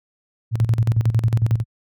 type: tone with tremolo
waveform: sine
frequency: 113.3 Hz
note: A#2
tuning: 49 cents flat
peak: -12 dBFS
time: 0.51-1.64 s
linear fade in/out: 50 ms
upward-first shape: square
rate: 11 Hz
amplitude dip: 75%
effects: high-pass 60 Hz 12 dB/octave